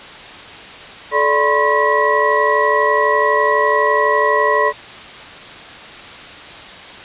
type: tone cluster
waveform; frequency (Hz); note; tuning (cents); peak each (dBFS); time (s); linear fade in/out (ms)
sine; 433.4 / 585 / 1002 / 1074 / 1928; A4 / D5 / B5 / C6 / B6; -26 / -7 / +25 / +45 / -42; -18; 1.11-4.73; 50
effects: white hiss -34 dBFS RMS until 7.04 s + resampled to 8000 Hz